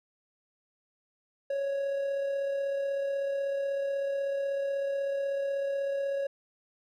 triangle tone with amplitude modulation, 554.4 Hz, C#5, in tune, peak -25 dBFS, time 1.5-6.27 s, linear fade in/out 5 ms, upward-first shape sine, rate 36.2 Hz, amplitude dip 30%, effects none

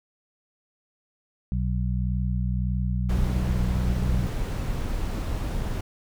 harmonic tone, 61.74 Hz, B1, in tune, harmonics 1 / 2 / 3, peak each -25 / -28 / -30 dBFS, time 1.52-4.27 s, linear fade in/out 0 ms
brown noise, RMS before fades -28 dBFS, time 3.09-5.81 s, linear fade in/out 5 ms
effects none

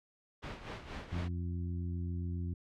pink noise with tremolo, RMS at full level -41 dBFS, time 0.42-1.29 s, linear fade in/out 20 ms, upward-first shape sine, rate 4.2 Hz, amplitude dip 65%
harmonic tone, 87.31 Hz, F2, in tune, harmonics 1 / 2 / 3 / 4, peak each -35 / -42 / -47 / -52 dBFS, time 1.12-2.54 s, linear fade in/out 5 ms
effects low-pass 3000 Hz 12 dB/octave

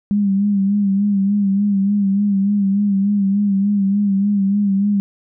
sine tone with vibrato, 200 Hz, G3, 35 cents sharp, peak -13 dBFS, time 0.11-5 s, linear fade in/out 0 ms, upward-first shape sine, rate 3.4 Hz, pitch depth 55 cents each way, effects none

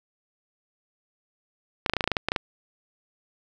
clicks, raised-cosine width 0.3 ms, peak -7 dBFS, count 12, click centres 1.862 / 1.897 / 1.936 / 1.967 / 2.008 / 2.041 / 2.076 / 2.117 / 2.168 / 2.286 / 2.319 / 2.362 s, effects none

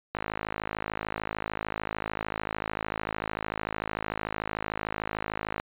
click train, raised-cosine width 0.5 ms, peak -15 dBFS, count 292, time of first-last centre 0.15-5.599 s, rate 53.4 Hz, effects resampled to 8000 Hz

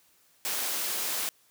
white high-pass noise, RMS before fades -31 dBFS, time 0.45-1.29 s, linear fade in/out 0 ms, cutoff 290 Hz, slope 12 dB/octave, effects white hiss -64 dBFS RMS until 1.5 s + high-pass 60 Hz 12 dB/octave

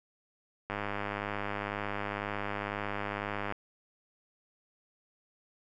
click train, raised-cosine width 0.5 ms, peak -19 dBFS, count 289, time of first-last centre 0.7-3.524 s, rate 102 Hz, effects none

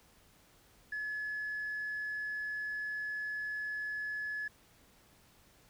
sine tone, 1707 Hz, G#6, 47 cents sharp, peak -34 dBFS, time 0.92-4.48 s, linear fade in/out 5 ms, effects tanh soft clip ceiling -32 dBFS + pink hiss -64 dBFS RMS until 5.69 s

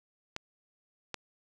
clicks, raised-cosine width 0.2 ms, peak -18 dBFS, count 2, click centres 0.364 / 1.143 s, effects none

